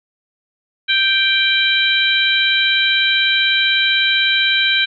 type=harmonic tone; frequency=784 Hz; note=G5; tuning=in tune; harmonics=2 / 3 / 4 / 5; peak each=-18 / -18 / -18 / -18 dBFS; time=0.88-4.86 s; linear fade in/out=20 ms; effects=none